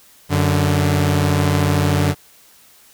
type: tone pair together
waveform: sawtooth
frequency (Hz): 93.11 / 146.2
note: F#2 / D3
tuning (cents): +11 / -7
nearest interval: minor sixth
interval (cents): 782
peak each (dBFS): -13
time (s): 0.29-2.15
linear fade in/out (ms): 50
effects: white hiss -49 dBFS RMS until 2.93 s